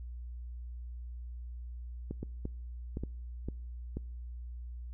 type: clicks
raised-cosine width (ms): 3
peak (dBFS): -24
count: 7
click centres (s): 2.11 / 2.23 / 2.454 / 2.971 / 3.036 / 3.486 / 3.97
effects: noise-tail reverb RT60 0.8 s tail -26 dB re dry + added 60 Hz sine -40 dBFS peak until 4.93 s